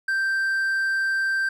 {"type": "tone", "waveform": "triangle", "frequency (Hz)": 1568, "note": "G6", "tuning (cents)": 0, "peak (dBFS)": -19, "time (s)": [0.08, 1.49], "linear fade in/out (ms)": 5, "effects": []}